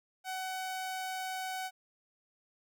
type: tone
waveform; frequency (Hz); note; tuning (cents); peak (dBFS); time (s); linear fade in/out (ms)
sawtooth; 751; F#5; +26; -32; 0.24-1.71; 50
effects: none